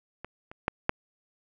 clicks, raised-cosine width 0.5 ms, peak -23 / -28 / -10 / -7 dBFS, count 4, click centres 0.246 / 0.515 / 0.681 / 0.894 s, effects none

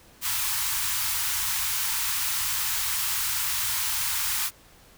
white band-stop noise, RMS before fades -27 dBFS, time 0.21-4.51 s, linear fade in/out 50 ms, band 120 to 840 Hz, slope 96 dB/octave, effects pink hiss -54 dBFS RMS until 4.97 s

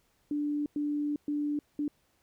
sine tone bursts at uneven times, 293.7 Hz, D4, in tune, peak -28 dBFS, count 4, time 0.31-0.66 / 0.76-1.16 / 1.28-1.59 / 1.79-1.88 s, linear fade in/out 2 ms, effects pink hiss -71 dBFS RMS until 2.22 s

